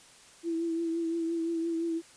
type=tone with vibrato; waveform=sine; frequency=332.1 Hz; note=E4; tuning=13 cents sharp; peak=-28 dBFS; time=0.43-2.02 s; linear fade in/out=50 ms; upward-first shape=triangle; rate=5.8 Hz; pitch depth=36 cents each way; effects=white hiss -55 dBFS RMS until 2.16 s + resampled to 22050 Hz